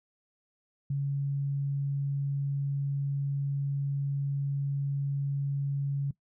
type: tone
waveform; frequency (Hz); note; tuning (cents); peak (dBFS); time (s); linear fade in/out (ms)
sine; 140; C#3; +18; -27; 0.9-6.11; 5
effects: noise-tail reverb RT60 0.1 s tail -19 dB re dry